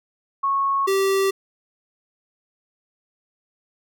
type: tone pair in turn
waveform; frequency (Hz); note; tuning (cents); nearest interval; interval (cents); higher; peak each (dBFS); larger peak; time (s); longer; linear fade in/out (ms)
sine / square; 1100 / 388.9; C#6 / G4; -14 / -14; octave + tritone; 1800; first; -18; neither; 0.43-0.87 / 0.87-1.31; neither; 10
effects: none